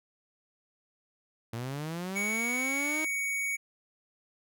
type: linear sweep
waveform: sawtooth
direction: up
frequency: 111.7 to 316 Hz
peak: -30 dBFS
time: 1.53-3.05 s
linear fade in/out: 5 ms
type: tone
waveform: square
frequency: 2239 Hz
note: C#7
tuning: 17 cents sharp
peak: -30 dBFS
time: 2.15-3.57 s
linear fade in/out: 20 ms
effects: none